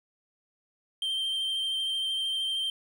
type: tone with vibrato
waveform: triangle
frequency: 3145 Hz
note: G7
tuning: 5 cents sharp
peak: -26 dBFS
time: 1.02-2.7 s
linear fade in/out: 2 ms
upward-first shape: sine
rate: 13 Hz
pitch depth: 16 cents each way
effects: none